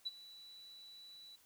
sine tone with ADSR envelope, 3951 Hz, B7, in tune, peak -35 dBFS, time 0.05-1.36 s, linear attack 18 ms, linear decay 28 ms, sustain -18 dB, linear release 9 ms, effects white hiss -68 dBFS RMS until 1.45 s

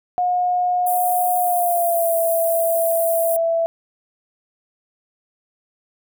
sine tone with pitch glide, 720 to 664.1 Hz, F#5 to E5, -47 to +13 cents, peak -16 dBFS, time 0.18-3.66 s, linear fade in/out 0 ms, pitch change -140 cents, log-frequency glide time 1.38-2.14 s
pink high-pass noise, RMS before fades -27 dBFS, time 0.86-3.37 s, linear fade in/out 10 ms, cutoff 9400 Hz, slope 48 dB/octave
effects none

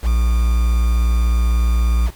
triangle tone with quantisation, 58.27 Hz, A#1, in tune, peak -10 dBFS, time 0.02-2.11 s, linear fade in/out 50 ms, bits 5, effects pink hiss -45 dBFS RMS until 2.15 s + MP3 96 kbps

